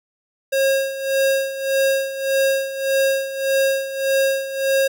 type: tone with tremolo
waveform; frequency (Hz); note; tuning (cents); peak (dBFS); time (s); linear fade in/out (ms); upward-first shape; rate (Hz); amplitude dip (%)
square; 541; C#5; -42; -15; 0.52-4.88; 10; sine; 1.7; 75
effects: none